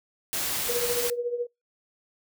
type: noise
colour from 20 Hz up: white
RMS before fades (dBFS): -29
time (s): 0.33-1.1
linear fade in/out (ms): 0
type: tone with tremolo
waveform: sine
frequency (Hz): 481.5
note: B4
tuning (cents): -44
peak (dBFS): -23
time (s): 0.68-1.47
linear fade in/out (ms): 20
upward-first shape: triangle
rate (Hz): 14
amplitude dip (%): 80
effects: noise-tail reverb RT60 0.2 s tail -24 dB re dry